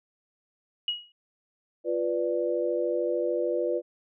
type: tone with exponential decay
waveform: sine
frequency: 2900 Hz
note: F#7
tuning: 35 cents flat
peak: -22 dBFS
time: 0.88-1.12 s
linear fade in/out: 2 ms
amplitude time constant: 51 ms
type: chord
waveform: sine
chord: B diminished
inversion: second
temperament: equal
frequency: 349.2 / 493.9 / 587.3 Hz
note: F4 / B4 / D5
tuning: 0 / 0 / 0 cents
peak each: -29 / -28 / -30 dBFS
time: 1.84-3.82 s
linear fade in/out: 50 ms
effects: none